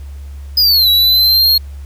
square linear two-way sweep, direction down then up, 5040 to 3889 to 4278 Hz, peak -8 dBFS, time 0.57-1.58 s, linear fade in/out 5 ms, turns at 0.89 s, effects added 70 Hz sine -26 dBFS peak until 1.85 s + pink hiss -48 dBFS RMS until 1.85 s

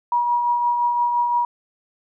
sine tone with tremolo, 960 Hz, B5, 49 cents flat, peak -15 dBFS, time 0.12-1.45 s, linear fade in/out 2 ms, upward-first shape triangle, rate 5.8 Hz, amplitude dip 40%, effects none

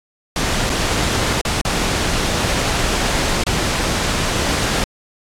pink noise with dropouts, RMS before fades -18 dBFS, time 0.36-4.84 s, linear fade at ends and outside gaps 1 ms, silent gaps 0.695-0.7 / 1.412-1.451 / 1.613-1.65 / 3.437-3.466 s, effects low-pass 8000 Hz 12 dB/octave + AAC 64 kbps

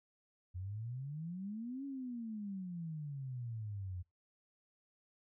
sine exponential two-way sweep, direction up then down, 87.31 to 281.1 to 87.31 Hz, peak -40 dBFS, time 0.54-4.03 s, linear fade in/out 20 ms, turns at 1.85 s, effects noise-tail reverb RT60 0.2 s tail -22 dB re dry

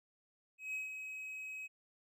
triangle tone with ADSR envelope, 2545 Hz, D#7, 39 cents sharp, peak -35 dBFS, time 0.58-1.68 s, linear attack 160 ms, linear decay 150 ms, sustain -6 dB, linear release 24 ms, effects none

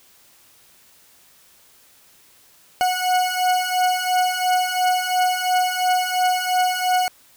40% pulse beating tone pair, 731 / 733.9 Hz, F#5 / F#5, -21 / -14 cents, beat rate 2.9 Hz, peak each -21 / -19 dBFS, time 2.81-7.08 s, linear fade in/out 0 ms, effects white hiss -53 dBFS RMS until 7.36 s

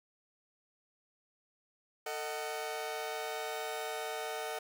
sawtooth chord, D# diminished, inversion second, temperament just, 448 / 622.3 / 746.7 Hz, A4 / D#5 / F#5, +31 / 0 / +16 cents, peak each -37 / -38 / -37 dBFS, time 2.06-4.59 s, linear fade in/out 5 ms, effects none

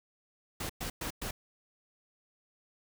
pink noise bursts, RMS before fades -37 dBFS, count 4, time 0.6-1.31 s, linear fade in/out 5 ms, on 95 ms, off 110 ms, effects none

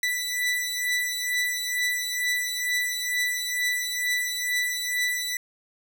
sawtooth beating tone pair, 1975 / 1977.2 Hz, B6 / B6, 0 / +1 cents, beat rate 2.2 Hz, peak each -26 / -23 dBFS, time 0.03-5.37 s, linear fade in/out 2 ms, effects none

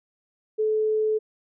sine tone, 432.6 Hz, A4, 29 cents flat, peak -20 dBFS, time 0.58-1.19 s, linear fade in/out 20 ms, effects none

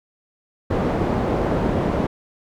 white low-pass noise, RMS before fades -21 dBFS, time 0.7-2.07 s, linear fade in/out 10 ms, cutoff 520 Hz, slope 12 dB/octave, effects none

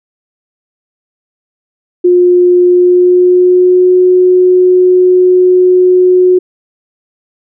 sine tone with pitch glide, 356.9 to 365 Hz, F4 to F#4, +38 to -24 cents, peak -3 dBFS, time 2.04-6.39 s, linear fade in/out 10 ms, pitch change +38 cents, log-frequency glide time 2.66-3.94 s, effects none

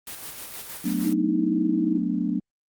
white noise with tremolo, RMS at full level -36 dBFS, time 0.07-1.13 s, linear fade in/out 2 ms, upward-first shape square, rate 6.4 Hz, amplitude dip 35%
sine chord, B minor seventh, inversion second, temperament equal, 185 / 220 / 246.9 / 293.7 Hz, F#3 / A3 / B3 / D4, 0 / 0 / 0 / 0 cents, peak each -28 dBFS, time 0.84-2.4 s, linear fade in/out 10 ms
sine tone with pitch glide, 311.1 to 316.5 Hz, D#4 to D#4, 0 to +30 cents, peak -23 dBFS, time 1.04-1.98 s, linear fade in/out 10 ms, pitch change +30 cents, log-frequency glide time 1.14-1.42 s
effects Opus 24 kbps

